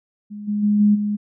sine tone with level steps, 207.7 Hz, G#3, in tune, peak -30 / -19 / -14 / -11 / -19 dBFS, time 0.3-1.17 s, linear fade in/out 20 ms, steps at 0.47 / 0.62 / 0.79 / 0.94 s, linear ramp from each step 20 ms, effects none

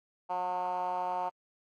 10% pulse tone with band-pass filter, 180.9 Hz, F#3, 39 cents flat, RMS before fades -33 dBFS, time 0.29-1.3 s, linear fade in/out 20 ms, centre 830 Hz, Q 5.3, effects AAC 64 kbps

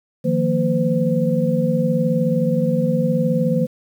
sine tone cluster, 157.4 / 176.6 / 230.8 / 511 Hz, D#3 / F3 / A#3 / C5, +20 / +20 / -17 / -41 cents, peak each -21 dBFS, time 0.24-3.67 s, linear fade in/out 20 ms, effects 8-bit

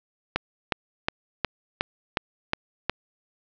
click train, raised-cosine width 0.3 ms, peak -6 dBFS, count 8, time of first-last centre 0.36-2.896 s, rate 2.76 Hz, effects low-pass 5000 Hz 12 dB/octave

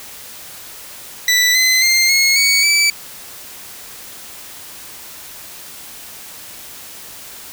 20% pulse tone with pitch steps, 1975.5 / 2038 / 2103 / 2169 / 2238 / 2309 Hz, B6 / C7 / C7 / C#7 / C#7 / D7, 0 / -46 / +8 / -38 / +16 / -30 cents, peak -6 dBFS, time 1.28-2.9 s, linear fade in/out 2 ms, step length 270 ms, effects white hiss -35 dBFS RMS until 7.52 s

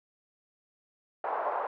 white band-pass noise, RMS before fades -32 dBFS, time 1.24-1.67 s, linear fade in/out 2 ms, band 560 to 1000 Hz, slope 24 dB/octave, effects none

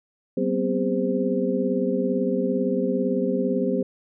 sine tone cluster, 190.5 / 243.1 / 260.9 / 404.4 / 517 Hz, G3 / B3 / C4 / G#4 / C5, -49 / -27 / -5 / -46 / -21 cents, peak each -27 dBFS, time 0.37-3.83 s, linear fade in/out 5 ms, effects none

